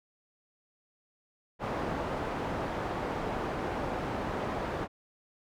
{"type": "low-pass noise", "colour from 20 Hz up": "white", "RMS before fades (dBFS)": -34, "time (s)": [1.59, 4.88], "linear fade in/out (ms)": 50, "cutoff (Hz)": 860, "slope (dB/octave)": 12, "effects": []}